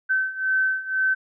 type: beating tone pair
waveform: sine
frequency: 1534 / 1536 Hz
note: G6 / G6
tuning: -38 / -36 cents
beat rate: 2 Hz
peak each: -25 / -22 dBFS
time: 0.09-1.15 s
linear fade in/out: 20 ms
effects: none